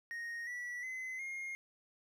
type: tone with pitch steps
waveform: triangle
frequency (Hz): 1864.7 / 1950.6 / 2041 / 2135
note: A#6 / B6 / C7 / C7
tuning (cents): 0 / -22 / -44 / +34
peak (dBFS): -38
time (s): 0.11-1.55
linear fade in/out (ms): 0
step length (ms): 360
effects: none